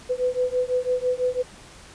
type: beating tone pair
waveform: sine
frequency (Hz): 498.4 / 504.4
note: B4 / B4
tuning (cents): +16 / +36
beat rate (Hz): 6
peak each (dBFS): -24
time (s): 0.09-1.43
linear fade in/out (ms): 20
effects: pink hiss -46 dBFS RMS until 1.94 s + resampled to 22050 Hz